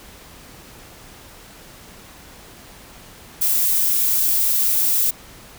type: noise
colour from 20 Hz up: violet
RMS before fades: -18 dBFS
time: 3.41-5.11 s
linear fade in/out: 10 ms
effects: pink hiss -43 dBFS RMS until 5.58 s